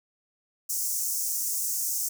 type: high-pass noise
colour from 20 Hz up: pink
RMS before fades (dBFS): -29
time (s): 0.69-2.09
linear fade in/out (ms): 10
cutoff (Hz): 5800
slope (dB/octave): 48
effects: none